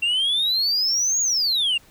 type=exponential two-way sweep; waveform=sine; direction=up then down; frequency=2719 to 6810 to 2719 Hz; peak=-16 dBFS; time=0.02-1.78 s; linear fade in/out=10 ms; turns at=1.21 s; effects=tanh soft clip ceiling -17 dBFS + pink hiss -53 dBFS RMS until 1.9 s